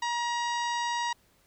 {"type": "harmonic tone with a mistuned harmonic", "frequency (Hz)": 951, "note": "A#5", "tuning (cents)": 34, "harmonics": [1, 2, 3, 4, 5, 6, 7, 8], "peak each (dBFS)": [-29, -35, -41, -40, -44, -43, -49, -50], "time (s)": [0.02, 1.13], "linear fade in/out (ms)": 5, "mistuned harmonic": 8, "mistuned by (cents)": 49, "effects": ["pink hiss -65 dBFS RMS until 1.46 s"]}